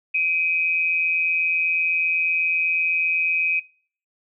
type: tone pair together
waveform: sine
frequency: 2349 / 2517 Hz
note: D7 / D#7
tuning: 0 / +19 cents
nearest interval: minor second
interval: 119 cents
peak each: -26 / -19 dBFS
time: 0.14-3.6 s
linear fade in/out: 10 ms
effects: noise-tail reverb RT60 0.5 s tail -23 dB re dry